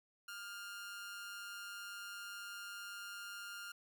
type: tone with amplitude modulation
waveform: sawtooth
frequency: 1406 Hz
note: F6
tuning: 11 cents sharp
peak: -40 dBFS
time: 0.28-3.72 s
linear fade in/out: 5 ms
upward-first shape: sine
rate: 195 Hz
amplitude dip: 50%
effects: none